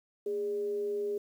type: tone with frequency modulation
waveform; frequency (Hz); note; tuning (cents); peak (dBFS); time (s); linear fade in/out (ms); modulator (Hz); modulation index
sine; 410.1; G#4; -22; -30; 0.26-1.18; 5; 180; 0.21
effects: 10-bit